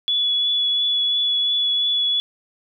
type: tone with vibrato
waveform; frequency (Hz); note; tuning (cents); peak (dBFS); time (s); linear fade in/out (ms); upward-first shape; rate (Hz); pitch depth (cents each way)
sine; 3410; G#7; +45; -17; 0.08-2.2; 0; triangle; 2.9; 13
effects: none